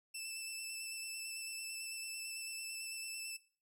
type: tone with vibrato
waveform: 15% pulse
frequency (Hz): 2652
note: E7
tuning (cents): +10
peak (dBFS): -35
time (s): 0.14-3.37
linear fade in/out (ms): 10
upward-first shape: square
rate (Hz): 9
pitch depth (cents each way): 13
effects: noise-tail reverb RT60 0.4 s tail -18 dB re dry